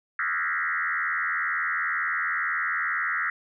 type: tone with frequency modulation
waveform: sine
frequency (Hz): 1629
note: G#6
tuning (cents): -34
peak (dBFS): -24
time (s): 0.19-3.3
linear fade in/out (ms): 2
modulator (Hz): 82.1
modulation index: 4.4
effects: none